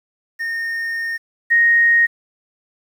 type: tone pair in turn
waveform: triangle / sine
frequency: 1835 / 1866 Hz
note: A#6 / A#6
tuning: -28 / +1 cents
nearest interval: unison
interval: 29 cents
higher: second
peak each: -19 / -10 dBFS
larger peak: second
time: 0.39-1.18 / 1.5-2.07 s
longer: first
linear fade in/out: 20 ms
effects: 8-bit